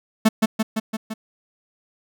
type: tone with echo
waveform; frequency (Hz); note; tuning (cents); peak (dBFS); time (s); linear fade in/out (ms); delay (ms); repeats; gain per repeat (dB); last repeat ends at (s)
45% pulse; 220; A3; 0; -11; 0.25-0.29; 10; 170; 5; -3; 1.14
effects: none